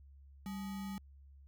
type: tone with sample-and-hold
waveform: sine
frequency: 195.5 Hz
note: G3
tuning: 4 cents flat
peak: -39 dBFS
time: 0.46-0.98 s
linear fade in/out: 0 ms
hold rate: 1050 Hz
effects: added 69 Hz sine -55 dBFS peak until 1.47 s